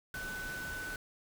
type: tone in noise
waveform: sine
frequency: 1500 Hz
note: F#6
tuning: 23 cents sharp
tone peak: -39 dBFS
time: 0.14-0.96 s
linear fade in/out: 2 ms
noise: pink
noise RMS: -45 dBFS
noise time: 0.14-0.96 s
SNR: +3 dB
effects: none